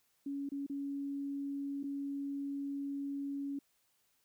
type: tone with dropouts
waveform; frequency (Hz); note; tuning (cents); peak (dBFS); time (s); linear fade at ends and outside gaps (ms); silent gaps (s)
sine; 280; C#4; +18; -36; 0.26-3.59; 5; 0.491-0.518 / 0.665-0.697 / 1.831-1.838
effects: white hiss -75 dBFS RMS until 4.24 s